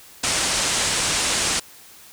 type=low-pass noise; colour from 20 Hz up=white; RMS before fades=-22 dBFS; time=0.23-1.6 s; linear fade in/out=10 ms; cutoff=9200 Hz; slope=48 dB/octave; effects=white hiss -46 dBFS RMS until 2.12 s

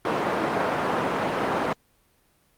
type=band-pass noise; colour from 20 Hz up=white; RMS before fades=-25 dBFS; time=0.05-1.73 s; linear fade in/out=2 ms; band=180 to 1000 Hz; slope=12 dB/octave; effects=pink hiss -64 dBFS RMS until 2.57 s + Opus 32 kbps

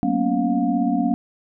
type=tone cluster; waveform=sine; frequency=187.2 / 225.9 / 242.4 / 280.3 / 709 Hz; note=F#3 / A3 / B3 / C#4 / F5; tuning=+20 / +46 / -32 / +19 / +26 cents; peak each=-26 / -26 / -22 / -22 / -26 dBFS; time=0.03-1.14 s; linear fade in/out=0 ms; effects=none

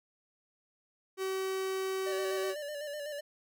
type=tone; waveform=45% pulse; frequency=381.2 Hz; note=G4; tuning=48 cents flat; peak=-32 dBFS; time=1.17-2.55 s; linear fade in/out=50 ms
type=tone with vibrato; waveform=square; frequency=587.3 Hz; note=D5; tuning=in tune; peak=-38 dBFS; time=2.06-3.21 s; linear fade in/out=10 ms; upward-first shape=square; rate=8 Hz; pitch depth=41 cents each way
effects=none

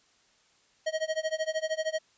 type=tone with tremolo; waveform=square; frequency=632 Hz; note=D#5; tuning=27 cents sharp; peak=-26 dBFS; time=0.86-1.99 s; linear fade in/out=10 ms; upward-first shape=sine; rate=13 Hz; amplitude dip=95%; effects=white hiss -65 dBFS RMS until 2.17 s + resampled to 16000 Hz

